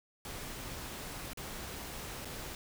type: noise with dropouts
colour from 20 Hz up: pink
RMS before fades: -43 dBFS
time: 0.25-2.55 s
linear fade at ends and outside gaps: 1 ms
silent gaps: 1.333-1.373 / 2.248-2.254 s
effects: none